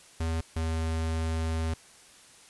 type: tone pair in turn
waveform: square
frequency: 81.5 / 80.89 Hz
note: E2 / E2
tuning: -19 / -32 cents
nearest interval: unison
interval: 13 cents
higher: first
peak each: -28 dBFS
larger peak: neither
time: 0.2-0.41 / 0.56-1.74 s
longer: second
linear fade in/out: 5 ms
effects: white hiss -54 dBFS RMS until 2.49 s + resampled to 24000 Hz